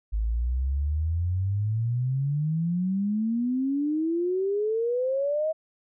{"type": "exponential sweep", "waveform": "sine", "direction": "up", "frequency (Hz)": [51.7, 642], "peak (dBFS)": -23, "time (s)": [0.12, 5.53], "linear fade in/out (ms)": 20, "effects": []}